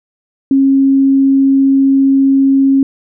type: tone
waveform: sine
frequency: 271.5 Hz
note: C#4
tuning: 36 cents flat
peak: -6 dBFS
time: 0.51-2.83 s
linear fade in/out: 2 ms
effects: none